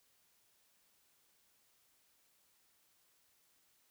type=silence; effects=white hiss -73 dBFS RMS until 3.9 s